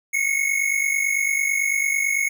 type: tone pair together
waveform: square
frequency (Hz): 2168 / 2217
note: C#7 / C#7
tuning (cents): -39 / 0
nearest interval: unison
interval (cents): 39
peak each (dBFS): -23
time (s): 0.13-2.29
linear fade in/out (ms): 10
effects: none